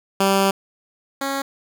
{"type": "tone pair in turn", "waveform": "10% pulse", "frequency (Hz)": [195.1, 274.3], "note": ["G3", "C#4"], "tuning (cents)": [-8, -18], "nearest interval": "tritone", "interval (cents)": 590, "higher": "second", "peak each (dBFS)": [-7, -14], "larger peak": "first", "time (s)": [[0.2, 0.51], [1.21, 1.42]], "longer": "first", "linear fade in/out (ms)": 5, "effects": []}